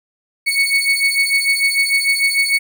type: beating tone pair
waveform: 35% pulse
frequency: 2215 / 2221.7 Hz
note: C#7 / C#7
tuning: -2 / +3 cents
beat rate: 6.7 Hz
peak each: -15 dBFS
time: 0.46-2.59 s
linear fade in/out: 20 ms
effects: none